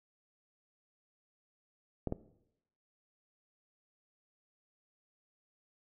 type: clicks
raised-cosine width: 2 ms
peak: -20 dBFS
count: 2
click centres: 2.073 / 2.124 s
effects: noise-tail reverb RT60 0.8 s tail -17 dB re dry